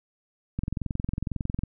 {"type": "click train", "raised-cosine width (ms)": 5, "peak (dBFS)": -16, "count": 24, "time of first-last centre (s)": [0.59, 1.635], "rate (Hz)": 22, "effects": []}